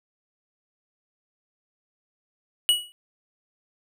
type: tone with exponential decay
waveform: square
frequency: 2922 Hz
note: F#7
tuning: 22 cents flat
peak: -14 dBFS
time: 2.69-2.92 s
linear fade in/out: 0 ms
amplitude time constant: 50 ms
effects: none